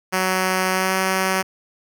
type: tone with pitch glide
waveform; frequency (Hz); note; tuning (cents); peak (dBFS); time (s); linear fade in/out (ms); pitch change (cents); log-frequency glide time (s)
5% pulse; 186.6 to 189.1; F#3 to F#3; +15 to +38; -7; 0.12-1.43; 20; +23; 0.71-0.93
effects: none